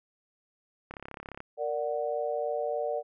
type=click train; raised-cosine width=0.5 ms; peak=-25 dBFS; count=18; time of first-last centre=0.91-1.404 s; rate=34.4 Hz
type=chord; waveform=sine; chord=Bb augmented; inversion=none; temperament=equal with one note detuned; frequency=464 / 587.3 / 740 Hz; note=Bb4 / D5 / F#5; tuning=-8 / 0 / 0 cents; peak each=-33 / -31 / -35 dBFS; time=1.57-3.03 s; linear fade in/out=50 ms
effects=none